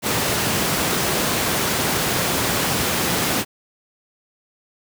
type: high-pass noise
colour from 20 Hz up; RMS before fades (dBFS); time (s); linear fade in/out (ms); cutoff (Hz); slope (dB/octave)
pink; -21; 0.02-3.45; 50; 120; 12
effects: none